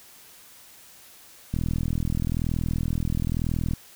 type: click train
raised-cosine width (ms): 5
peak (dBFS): -14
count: 91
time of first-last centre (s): 1.54-3.735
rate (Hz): 41
effects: white hiss -50 dBFS RMS until 3.95 s